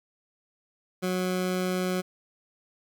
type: tone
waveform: 20% pulse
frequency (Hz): 183.4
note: F#3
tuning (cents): -15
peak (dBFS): -21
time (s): 1.02-2.02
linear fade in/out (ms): 20
effects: none